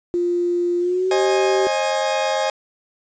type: tone with pitch glide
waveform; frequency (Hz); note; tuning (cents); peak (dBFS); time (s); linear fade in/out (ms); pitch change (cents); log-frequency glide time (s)
sine; 350 to 383.9; F4 to G4; +4 to -36; -17; 0.14-1.67; 0; +160; 0.8-1.17
type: chord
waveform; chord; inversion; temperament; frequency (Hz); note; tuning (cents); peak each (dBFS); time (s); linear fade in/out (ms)
40% pulse; Ab major; first; equal with one note detuned; 533.3 / 622.3 / 830.6; C5 / Eb5 / Ab5; +33 / 0 / 0; -22; 1.11-2.5; 2
effects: resampled to 16000 Hz + 8-bit